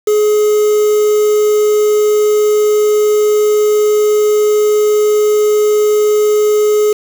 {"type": "tone with quantisation", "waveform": "triangle", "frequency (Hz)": 422.2, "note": "G#4", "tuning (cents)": 29, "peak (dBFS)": -6, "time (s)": [0.07, 6.93], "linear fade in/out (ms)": 5, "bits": 4, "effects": []}